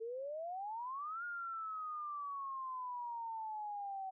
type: exponential two-way sweep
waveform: sine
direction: up then down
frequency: 440 to 1432 to 757 Hz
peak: -40 dBFS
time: 0-4.11 s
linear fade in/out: 20 ms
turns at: 1.24 s
effects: none